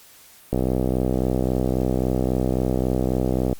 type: click train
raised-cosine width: 2 ms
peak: -8 dBFS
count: 192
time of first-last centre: 0.53-3.528 s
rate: 63.7 Hz
effects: white hiss -49 dBFS RMS until 3.59 s + Opus 48 kbps